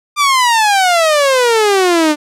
sawtooth exponential sweep, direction down, 1200 to 293.7 Hz, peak -5 dBFS, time 0.16-2.16 s, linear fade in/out 50 ms, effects low-pass 10000 Hz 12 dB/octave

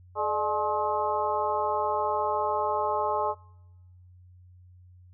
harmonic tone with a mistuned harmonic, 212.6 Hz, G#3, 41 cents sharp, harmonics 2 / 3 / 4 / 5 / 6, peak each -32 / -31 / -29 / -30 / -35 dBFS, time 0.15-3.35 s, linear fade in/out 50 ms, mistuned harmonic 3, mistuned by -100 cents, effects noise-tail reverb RT60 1.0 s tail -26 dB re dry + added 90 Hz sine -50 dBFS peak until 5.13 s

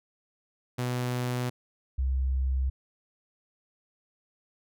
sawtooth / sine tone pair in turn, 124.1 / 65.61 Hz, B2 / C2, +9 / +5 cents, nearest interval major seventh, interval 1104 cents, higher first, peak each -24 dBFS, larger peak neither, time 0.78-1.5 / 1.98-2.7 s, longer neither, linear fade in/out 10 ms, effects none

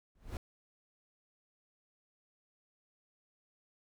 brown noise with exponential growth, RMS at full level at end -32 dBFS, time 0.15-0.37 s, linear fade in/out 2 ms, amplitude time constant 47 ms, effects none

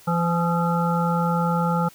harmonic tone with a mistuned harmonic, 170 Hz, F3, 46 cents flat, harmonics 1 / 3 / 5 / 7 / 8, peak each -21 / -28 / -26 / -30 / -29 dBFS, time 0.07-1.89 s, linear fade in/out 10 ms, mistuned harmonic 7, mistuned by +85 cents, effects white hiss -50 dBFS RMS until 1.94 s

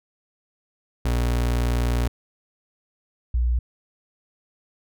35% pulse / sine tone pair in turn, 60 / 60 Hz, B1 / B1, -49 / -49 cents, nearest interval unison, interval 0 cents, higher neither, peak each -18 dBFS, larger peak neither, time 1.05-2.08 / 3.34-3.59 s, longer first, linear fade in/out 5 ms, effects none

